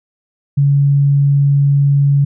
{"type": "tone", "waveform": "sine", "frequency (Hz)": 141.1, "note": "C#3", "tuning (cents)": 31, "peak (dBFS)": -8, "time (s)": [0.57, 2.25], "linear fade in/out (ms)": 10, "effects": []}